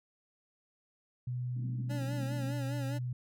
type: tone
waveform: sine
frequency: 124.1 Hz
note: B2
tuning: 9 cents sharp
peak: -33 dBFS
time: 1.27-3.13 s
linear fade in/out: 5 ms
type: band-pass noise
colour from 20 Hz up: white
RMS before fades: -46 dBFS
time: 1.56-2.52 s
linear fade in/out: 5 ms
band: 170 to 270 Hz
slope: 48 dB/octave
type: tone with vibrato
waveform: 25% pulse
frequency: 280 Hz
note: C#4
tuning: 18 cents sharp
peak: -35 dBFS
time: 1.89-2.99 s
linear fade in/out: 20 ms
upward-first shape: sine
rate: 4.9 Hz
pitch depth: 74 cents each way
effects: none